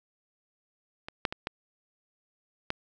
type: clicks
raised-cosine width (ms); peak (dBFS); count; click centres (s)
0.3; -22 / -9 / -18 / -15 / -13; 5; 1.085 / 1.252 / 1.325 / 1.471 / 2.704
effects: none